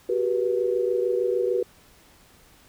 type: tone cluster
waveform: sine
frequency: 373.7 / 400.3 / 485.1 Hz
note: F#4 / G4 / B4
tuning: +17 / +36 / -31 cents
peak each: -25 / -28 / -24 dBFS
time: 0.09-1.63 s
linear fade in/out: 5 ms
effects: pink hiss -55 dBFS RMS until 2.68 s